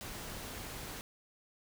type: noise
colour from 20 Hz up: pink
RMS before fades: -44 dBFS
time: 0.01-1.01 s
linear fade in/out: 0 ms
effects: none